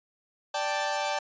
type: chord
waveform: sawtooth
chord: D suspended fourth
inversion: none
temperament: equal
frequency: 587.3 / 784 / 880 Hz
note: D5 / G5 / A5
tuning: 0 / 0 / 0 cents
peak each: -28 dBFS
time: 0.54-1.19 s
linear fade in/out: 5 ms
effects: resampled to 16000 Hz